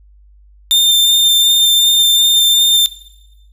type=tone with vibrato; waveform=40% pulse; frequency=3600 Hz; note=A7; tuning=39 cents sharp; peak=-7 dBFS; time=0.71-2.86 s; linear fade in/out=0 ms; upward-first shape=sine; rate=2.7 Hz; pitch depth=10 cents each way; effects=noise-tail reverb RT60 1.0 s tail -18 dB re dry + added 50 Hz sine -42 dBFS peak until 3.52 s